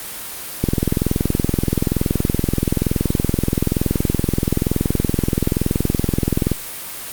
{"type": "click train", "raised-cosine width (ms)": 3, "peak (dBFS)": -3, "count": 125, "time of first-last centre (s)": [0.64, 6.517], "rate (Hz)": 21.1, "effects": ["white hiss -30 dBFS RMS until 7.12 s", "Opus 32 kbps"]}